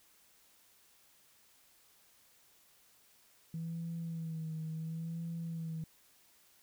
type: tone with vibrato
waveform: sine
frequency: 162.8 Hz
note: E3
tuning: 21 cents flat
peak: -36 dBFS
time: 3.54-5.84 s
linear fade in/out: 2 ms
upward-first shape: sine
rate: 0.71 Hz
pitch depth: 46 cents each way
effects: tanh soft clip ceiling -33 dBFS + white hiss -66 dBFS RMS until 6.62 s